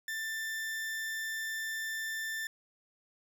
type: tone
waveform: 40% pulse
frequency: 1777 Hz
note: A6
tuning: 17 cents sharp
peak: -34 dBFS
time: 0.08-2.47 s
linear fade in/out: 2 ms
effects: none